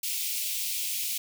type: high-pass noise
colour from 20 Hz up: white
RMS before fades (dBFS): -31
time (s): 0.03-1.18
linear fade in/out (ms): 5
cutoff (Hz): 2300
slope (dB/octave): 48
effects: none